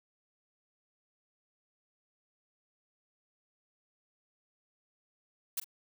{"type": "noise with echo", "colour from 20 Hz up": "blue", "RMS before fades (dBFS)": -33, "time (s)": [5.57, 5.6], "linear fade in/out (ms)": 5, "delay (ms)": 44, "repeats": 1, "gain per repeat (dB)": -15, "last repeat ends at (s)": 5.644, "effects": []}